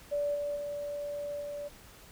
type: tone with level steps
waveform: sine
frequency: 580 Hz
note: D5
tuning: 22 cents flat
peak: -28 / -31 / -34 / -36 dBFS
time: 0.11-1.69 s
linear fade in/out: 20 ms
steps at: 0.34 / 0.55 / 1.4 s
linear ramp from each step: 20 ms
effects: pink hiss -54 dBFS RMS until 2.11 s